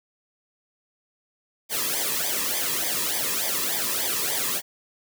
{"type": "noise with flanger", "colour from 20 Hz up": "white", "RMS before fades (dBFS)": -26, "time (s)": [1.69, 4.62], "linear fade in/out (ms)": 50, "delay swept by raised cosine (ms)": [0.72, 1.39], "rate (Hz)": 3.4, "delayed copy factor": -0.85, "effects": []}